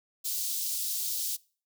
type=high-pass noise; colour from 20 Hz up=white; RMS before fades=-32 dBFS; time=0.24-1.37 s; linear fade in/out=20 ms; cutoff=3900 Hz; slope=24 dB/octave; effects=noise-tail reverb RT60 0.4 s tail -23 dB re dry